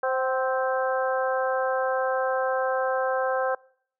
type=harmonic tone with a mistuned harmonic; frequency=261.6 Hz; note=C4; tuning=in tune; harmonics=2 / 3 / 4 / 5 / 6; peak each=-25 / -29 / -32 / -33 / -32 dBFS; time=0.03-3.55 s; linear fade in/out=5 ms; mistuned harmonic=3; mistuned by=-34 cents; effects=noise-tail reverb RT60 0.6 s tail -25 dB re dry